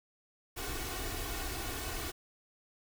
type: noise with comb filter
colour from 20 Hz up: pink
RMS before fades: -38 dBFS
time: 0.56-2.12 s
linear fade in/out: 20 ms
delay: 2.7 ms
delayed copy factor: +0.8
effects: none